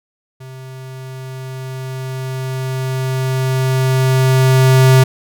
square tone with level ramp, 130.81 Hz, C3, in tune, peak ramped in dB -32 to -6 dBFS, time 0.4-5.04 s, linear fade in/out 10 ms, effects none

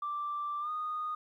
sine tone with pitch glide, 1174.7 to 1233.8 Hz, D6 to D#6, 0 to -15 cents, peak -32 dBFS, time 0.02-1.15 s, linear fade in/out 5 ms, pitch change +85 cents, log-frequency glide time 0.6-0.7 s, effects tanh soft clip ceiling -28 dBFS + 12-bit

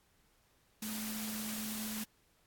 sine tone in noise, 216.5 Hz, A3, 28 cents flat, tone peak -40 dBFS, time 0.82-2.04 s, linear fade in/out 5 ms, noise white, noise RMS -42 dBFS, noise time 0.82-2.04 s, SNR -1 dB, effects pink hiss -71 dBFS RMS until 2.46 s + AAC 64 kbps

